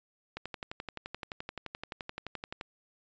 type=click train; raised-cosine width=0.3 ms; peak=-22 dBFS; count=27; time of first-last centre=0.37-2.611 s; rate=11.6 Hz; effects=resampled to 16000 Hz